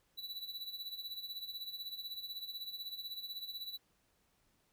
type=tone with tremolo; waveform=square; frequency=3951 Hz; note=B7; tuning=in tune; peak=-40 dBFS; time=0.17-3.78 s; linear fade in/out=20 ms; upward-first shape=sine; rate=16 Hz; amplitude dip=70%; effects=pink hiss -75 dBFS RMS until 4.72 s